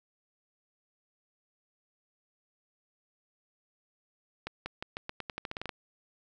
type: accelerating click train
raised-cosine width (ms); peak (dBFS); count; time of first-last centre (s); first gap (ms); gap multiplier
0.3; -20; 14; 4.47-5.692; 190; 0.87
effects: none